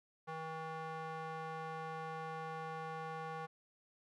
square tone with band-pass filter, 160.2 Hz, E3, 49 cents flat, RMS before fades -44 dBFS, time 0.27-3.47 s, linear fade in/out 20 ms, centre 980 Hz, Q 1.5, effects none

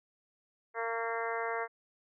harmonic tone with a mistuned harmonic, 229.5 Hz, A#3, 27 cents flat, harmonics 2 / 3 / 4 / 5 / 6 / 7 / 8 / 9, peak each -37 / -39 / -40 / -41 / -42 / -42 / -43 / -44 dBFS, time 0.74-1.68 s, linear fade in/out 50 ms, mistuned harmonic 5, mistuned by -18 cents, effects none

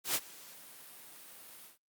white noise with ADSR envelope, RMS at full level -30 dBFS, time 0.04-1.78 s, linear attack 110 ms, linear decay 46 ms, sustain -22 dB, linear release 130 ms, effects high-pass 150 Hz 12 dB/octave + Opus 48 kbps

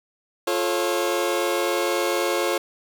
sawtooth chord, F augmented, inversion none, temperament just, 349.2 / 436.5 / 545.7 Hz, F4 / A4 / C#5, 0 / -14 / -27 cents, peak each -21 / -23 / -21 dBFS, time 0.47-2.58 s, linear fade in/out 5 ms, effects none

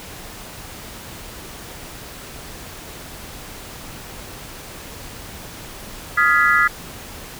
sine chord, F half-diminished seventh, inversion third, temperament equal with one note detuned, 1244.5 / 1396.9 / 1685.4 / 1975.5 Hz, Eb6 / F6 / Ab6 / Cb7, 0 / 0 / +25 / 0 cents, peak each -18 dBFS, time 6.17-6.68 s, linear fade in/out 10 ms, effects pink hiss -36 dBFS RMS until 7.39 s

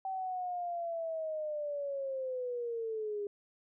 sine linear sweep, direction down, 770 to 403.8 Hz, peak -34 dBFS, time 0.05-3.27 s, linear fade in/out 2 ms, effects none

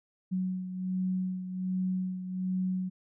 sine beating tone pair, 185 / 186.3 Hz, F#3 / F#3, 0 / +12 cents, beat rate 1.3 Hz, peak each -30 / -37 dBFS, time 0.31-2.9 s, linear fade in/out 20 ms, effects none

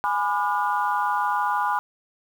sine chord, G# diminished seventh, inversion none, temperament just, 830.6 / 996.7 / 1196.1 / 1435.3 Hz, G#5 / B5 / D6 / F6, 0 / +16 / +31 / +47 cents, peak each -25 / -24 / -28 / -29 dBFS, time 0.04-1.79 s, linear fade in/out 0 ms, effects tanh soft clip ceiling -10 dBFS + 8-bit

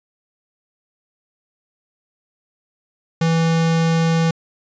square tone, 164.3 Hz, E3, 5 cents flat, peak -15 dBFS, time 3.21-4.31 s, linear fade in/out 5 ms, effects resampled to 16000 Hz

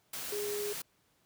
sine tone in noise, 413.2 Hz, G#4, 9 cents flat, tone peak -34 dBFS, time 0.32-0.73 s, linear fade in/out 5 ms, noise white, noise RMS -40 dBFS, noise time 0.13-0.82 s, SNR +3 dB, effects pink hiss -71 dBFS RMS until 1.25 s + high-pass 80 Hz 12 dB/octave

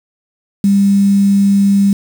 sine tone with quantisation, 198.9 Hz, G3, 25 cents sharp, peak -7 dBFS, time 0.64-1.93 s, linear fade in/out 2 ms, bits 5, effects none

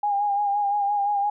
sine tone with vibrato, 814 Hz, G#5, 35 cents flat, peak -20 dBFS, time 0.03-1.3 s, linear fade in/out 5 ms, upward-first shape sine, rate 5.8 Hz, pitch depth 37 cents each way, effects none

